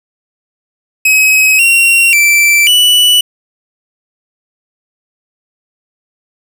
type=tone with pitch steps; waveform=45% pulse; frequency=2547 / 2746 / 2336 / 2960 Hz; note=D#7 / F7 / D7 / F#7; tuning=+40 / -30 / -10 / 0 cents; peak=-5 dBFS; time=1.05-3.21 s; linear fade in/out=5 ms; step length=540 ms; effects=none